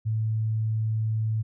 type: tone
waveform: sine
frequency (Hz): 110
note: A2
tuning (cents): 0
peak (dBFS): -23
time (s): 0.05-1.43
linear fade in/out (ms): 20
effects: none